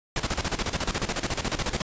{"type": "noise with tremolo", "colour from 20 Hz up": "pink", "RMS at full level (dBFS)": -26, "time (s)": [0.16, 1.82], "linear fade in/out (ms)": 2, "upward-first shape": "square", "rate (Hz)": 14, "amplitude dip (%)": 75, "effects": ["resampled to 16000 Hz"]}